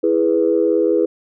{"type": "chord", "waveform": "sine", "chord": "E major", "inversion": "none", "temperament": "equal", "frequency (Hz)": [329.6, 415.3, 493.9], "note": ["E4", "G#4", "B4"], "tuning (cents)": [0, 0, 0], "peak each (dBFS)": -17, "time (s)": [0.03, 1.06], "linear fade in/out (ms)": 10, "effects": ["tanh soft clip ceiling -3 dBFS"]}